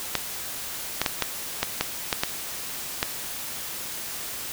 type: clicks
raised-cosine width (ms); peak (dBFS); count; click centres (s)
0.2; -4; 9; 0.153 / 1.016 / 1.062 / 1.223 / 1.63 / 1.81 / 2.128 / 2.235 / 3.029
effects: white hiss -34 dBFS RMS until 4.52 s